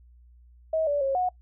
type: tone with pitch steps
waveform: sine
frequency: 638 / 578 / 543 / 730 Hz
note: D#5 / D5 / C#5 / F#5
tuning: +43 / -28 / -36 / -24 cents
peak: -22 dBFS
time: 0.73-1.29 s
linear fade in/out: 5 ms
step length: 140 ms
effects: noise-tail reverb RT60 0.1 s tail -22 dB re dry + added 60 Hz sine -51 dBFS peak until 1.41 s